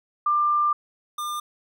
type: tone pair in turn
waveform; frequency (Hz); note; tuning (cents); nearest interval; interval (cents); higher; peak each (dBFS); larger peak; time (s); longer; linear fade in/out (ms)
sine / square; 1191 / 1200.7; D6 / D6; +24 / +38; unison; 14; second; -18 / -28; first; 0.26-0.73 / 1.18-1.4; first; 5
effects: none